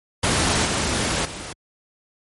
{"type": "noise with level steps", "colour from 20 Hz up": "pink", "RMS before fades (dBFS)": [-19, -22, -33], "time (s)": [0.23, 1.53], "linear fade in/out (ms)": 5, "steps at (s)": [0.65, 1.25], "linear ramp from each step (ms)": 2, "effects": ["high-pass 60 Hz 12 dB/octave", "MP3 48 kbps"]}